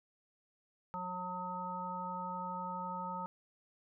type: harmonic tone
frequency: 181.2 Hz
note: F#3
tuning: 36 cents flat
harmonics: 1 / 3 / 5 / 7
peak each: -45 / -49 / -40 / -43 dBFS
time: 0.94-3.26 s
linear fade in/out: 0 ms
effects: none